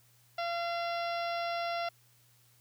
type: harmonic tone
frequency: 685 Hz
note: F5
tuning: 34 cents flat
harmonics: 1 / 2 / 3 / 4 / 5 / 6 / 7 / 8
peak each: -33 / -39 / -43 / -45 / -47 / -49 / -50 / -51 dBFS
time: 0.38-1.89 s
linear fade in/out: 5 ms
effects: added 120 Hz sine -66 dBFS peak until 2.6 s + white hiss -66 dBFS RMS until 2.6 s